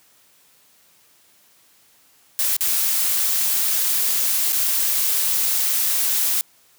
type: noise with dropouts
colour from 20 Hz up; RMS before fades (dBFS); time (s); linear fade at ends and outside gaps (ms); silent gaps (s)
blue; -20; 2.39-6.41; 0; 2.566-2.608 / 4.523-4.529
effects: white hiss -56 dBFS RMS until 6.78 s + high-pass 80 Hz 12 dB/octave